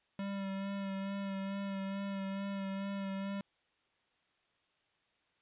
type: tone with vibrato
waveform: square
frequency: 196 Hz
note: G3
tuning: in tune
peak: -37 dBFS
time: 0.19-3.41 s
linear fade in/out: 2 ms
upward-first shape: sine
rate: 2.3 Hz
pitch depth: 22 cents each way
effects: white hiss -75 dBFS RMS until 5.41 s + resampled to 8000 Hz